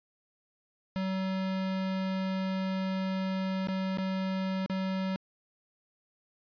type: tone with dropouts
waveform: square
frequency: 189.6 Hz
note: F#3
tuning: 43 cents sharp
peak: -30 dBFS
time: 0.96-5.16 s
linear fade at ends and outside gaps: 0 ms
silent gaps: 3.672-3.685 / 3.973-3.984 / 4.661-4.698 s
effects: resampled to 11025 Hz